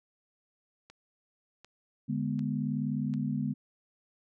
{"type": "click train", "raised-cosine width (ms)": 0.2, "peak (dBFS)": -33, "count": 4, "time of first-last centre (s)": [0.9, 3.139], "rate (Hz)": 1.34}
{"type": "chord", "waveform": "sine", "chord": "G# diminished", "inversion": "second", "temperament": "equal", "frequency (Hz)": [146.83, 207.7, 246.9], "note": ["D3", "G#3", "B3"], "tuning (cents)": [0, 0, 0], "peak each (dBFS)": -33, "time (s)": [2.08, 3.54], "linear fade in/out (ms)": 20}
{"effects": []}